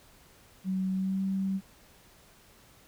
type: tone with pitch glide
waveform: sine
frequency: 188.5 to 192.57 Hz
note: F#3 to G3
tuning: +32 to -31 cents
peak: -27 dBFS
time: 0.64-1.61 s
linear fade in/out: 50 ms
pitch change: +37 cents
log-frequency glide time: 0.92-1.22 s
effects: pink hiss -58 dBFS RMS until 2.87 s